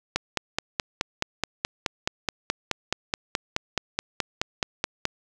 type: click train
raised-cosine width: 0.2 ms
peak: -6 dBFS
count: 24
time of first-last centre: 0.16-5.054 s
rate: 4.7 Hz
effects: none